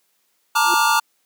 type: chord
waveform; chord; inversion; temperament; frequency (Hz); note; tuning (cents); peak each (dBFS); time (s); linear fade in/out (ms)
square; Bb major seventh; third; equal with one note detuned; 880 / 932.3 / 1174.7 / 1419.7; A5 / Bb5 / D6 / F6; 0 / 0 / 0 / +28; -21; 0.55-1; 10
type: tone with exponential growth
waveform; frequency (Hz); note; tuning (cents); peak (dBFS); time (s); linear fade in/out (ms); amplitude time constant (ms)
sine; 347.1; F4; -11; -21; 0.6-0.74; 0; 30
effects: white hiss -66 dBFS RMS until 1.25 s + high-pass 200 Hz 12 dB/octave